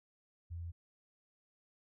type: tone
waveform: sine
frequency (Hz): 85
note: F2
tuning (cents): -46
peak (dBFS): -40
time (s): 0.5-0.72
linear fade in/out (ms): 20
effects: none